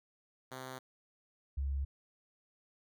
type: tone pair in turn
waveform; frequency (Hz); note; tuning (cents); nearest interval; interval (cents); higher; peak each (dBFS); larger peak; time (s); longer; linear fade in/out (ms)
5% pulse / sine; 129.9 / 68.81; C3 / C#2; -12 / -12; major seventh; 1100; first; -32 / -32; neither; 0.51-0.79 / 1.57-1.85; neither; 10
effects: none